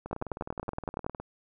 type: two click trains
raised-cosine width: 1 ms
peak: -24 / -17 dBFS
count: 23 / 11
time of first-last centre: 0.06-1.2 / 0.13-1.065 s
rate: 19.3 / 10.7 Hz
effects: none